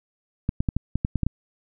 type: clicks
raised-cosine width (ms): 5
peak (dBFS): -10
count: 9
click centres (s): 0.491 / 0.605 / 0.688 / 0.766 / 0.956 / 1.049 / 1.157 / 1.233 / 1.266
effects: none